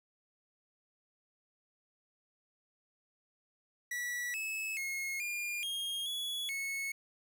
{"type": "tone with pitch steps", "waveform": "45% pulse", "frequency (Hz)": [1945, 2598, 2162, 2411, 3243, 3385, 2196], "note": ["B6", "E7", "C#7", "D7", "G#7", "G#7", "C#7"], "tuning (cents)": [-27, -26, -44, 45, -42, 32, -17], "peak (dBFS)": -35, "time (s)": [3.91, 6.92], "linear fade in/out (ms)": 5, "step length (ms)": 430, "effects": []}